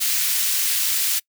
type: high-pass noise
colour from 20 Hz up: white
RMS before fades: -21 dBFS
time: 0-1.2 s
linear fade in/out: 20 ms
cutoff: 2200 Hz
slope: 12 dB/octave
effects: noise-tail reverb RT60 0.1 s tail -25 dB re dry